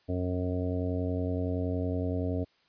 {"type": "harmonic tone with a mistuned harmonic", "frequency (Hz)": 90.7, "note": "F#2", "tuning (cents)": -34, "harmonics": [1, 2, 3, 4, 5, 6, 7, 8], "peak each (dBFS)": [-31, -39, -33, -46, -37, -42, -39, -52], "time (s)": [0.08, 2.45], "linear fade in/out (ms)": 20, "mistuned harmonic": 8, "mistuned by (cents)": 22, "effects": ["white hiss -67 dBFS RMS until 2.68 s", "resampled to 11025 Hz"]}